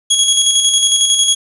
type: tone with tremolo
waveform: 20% pulse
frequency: 3322 Hz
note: G#7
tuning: in tune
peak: -3 dBFS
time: 0.1-1.35 s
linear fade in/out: 10 ms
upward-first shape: square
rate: 11 Hz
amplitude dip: 40%
effects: resampled to 24000 Hz + 7-bit